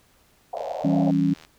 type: band-pass noise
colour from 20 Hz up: pink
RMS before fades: -30 dBFS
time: 0.53-1.11 s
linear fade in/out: 5 ms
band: 550 to 760 Hz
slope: 48 dB/octave
type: click train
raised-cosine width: 0.2 ms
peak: -28 dBFS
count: 71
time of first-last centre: 0.57-1.449 s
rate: 79.6 Hz
type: chord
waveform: sine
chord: C# diminished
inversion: first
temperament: equal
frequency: 164.81 / 196 / 277.2 Hz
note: E3 / G3 / C#4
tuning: 0 / 0 / 0 cents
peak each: -23 / -25 / -20 dBFS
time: 0.84-1.34 s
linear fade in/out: 10 ms
effects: pink hiss -60 dBFS RMS until 1.58 s